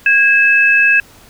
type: tone pair together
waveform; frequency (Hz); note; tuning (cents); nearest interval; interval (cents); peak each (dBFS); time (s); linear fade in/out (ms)
sine; 1640 / 2603; G#6 / E7; -22 / -22; minor sixth; 800; -10; 0.06-1; 2
effects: pink hiss -43 dBFS RMS until 1.29 s